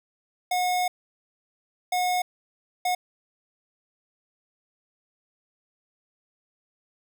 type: tone bursts at uneven times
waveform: square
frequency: 725 Hz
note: F#5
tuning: 35 cents flat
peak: -23 dBFS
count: 3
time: 0.51-0.88 / 1.92-2.22 / 2.85-2.95 s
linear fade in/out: 5 ms
effects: none